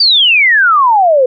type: exponential sweep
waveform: sine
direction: down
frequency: 4757 to 491.7 Hz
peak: -5 dBFS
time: 0-1.26 s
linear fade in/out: 5 ms
effects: none